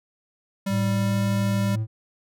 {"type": "tone with pitch glide", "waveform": "square", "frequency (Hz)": [195.6, 197.3], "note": ["G3", "G3"], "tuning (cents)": [-4, 11], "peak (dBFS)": -24, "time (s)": [0.66, 1.76], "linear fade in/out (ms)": 10, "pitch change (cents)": 15, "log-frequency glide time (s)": [0.84, 1.16]}
{"type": "tone", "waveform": "triangle", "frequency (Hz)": 109.9, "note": "A2", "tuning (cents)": -2, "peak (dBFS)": -21, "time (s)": [0.69, 1.87], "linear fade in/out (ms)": 50}
{"effects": []}